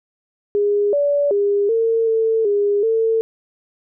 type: tone with pitch steps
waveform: sine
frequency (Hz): 410 / 575 / 405.2 / 454.1 / 447.3 / 407.7 / 449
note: G#4 / D5 / G#4 / A#4 / A4 / G#4 / A4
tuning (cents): -22 / -37 / -43 / -45 / +28 / -32 / +35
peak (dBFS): -14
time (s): 0.55-3.21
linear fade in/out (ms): 0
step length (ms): 380
effects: none